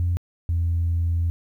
sine tone pair in turn, 87.31 / 84.53 Hz, F2 / E2, 0 / +44 cents, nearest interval minor second, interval 56 cents, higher first, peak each -18 / -18 dBFS, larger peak neither, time 0-0.17 / 0.49-1.3 s, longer second, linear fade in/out 0 ms, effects tanh soft clip ceiling -16 dBFS + 10-bit

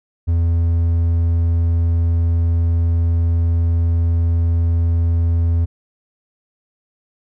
triangle tone, 84 Hz, E2, 33 cents sharp, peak -11 dBFS, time 0.27-5.66 s, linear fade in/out 20 ms, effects none

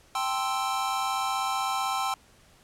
square chord, A minor seventh, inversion third, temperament equal, 784 / 880 / 1046.5 / 1318.5 Hz, G5 / A5 / C6 / E6, 0 / 0 / 0 / 0 cents, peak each -31 / -37 / -32 / -33 dBFS, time 0.15-2.14 s, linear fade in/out 2 ms, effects pink hiss -58 dBFS RMS until 2.63 s + low-pass 11000 Hz 12 dB/octave

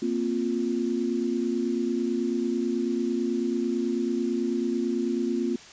sine chord, Bb suspended second, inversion none, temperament just, 233.1 / 262.2 / 349.6 Hz, Bb3 / C4 / F4, 0 / +4 / +2 cents, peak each -28 / -29 / -28 dBFS, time 0.02-5.56 s, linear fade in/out 5 ms, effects white hiss -47 dBFS RMS until 5.72 s + resampled to 16000 Hz

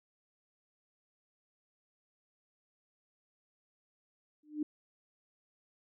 sine tone with exponential growth, 300.9 Hz, D4, 42 cents sharp, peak -28 dBFS, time 4.43-4.63 s, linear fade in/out 5 ms, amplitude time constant 43 ms, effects none

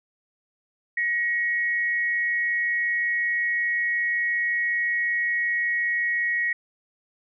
sine tone pair together, 1897.3 / 2203 Hz, A#6 / C#7, +30 / -11 cents, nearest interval minor third, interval 259 cents, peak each -22 / -31 dBFS, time 0.97-6.53 s, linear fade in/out 5 ms, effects none

